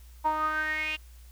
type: tone with band-pass filter sweep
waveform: sawtooth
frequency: 309.5 Hz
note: D#4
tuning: 9 cents flat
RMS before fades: -29 dBFS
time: 0.24-0.97 s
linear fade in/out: 20 ms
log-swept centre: 900 to 2800 Hz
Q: 8.9
effects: added 60 Hz sine -47 dBFS peak until 1.31 s + white hiss -60 dBFS RMS until 1.31 s